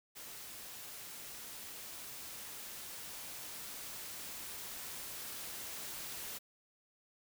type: noise with level ramp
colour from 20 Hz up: white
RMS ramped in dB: -49 to -44 dBFS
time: 0.15-6.39 s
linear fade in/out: 20 ms
effects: none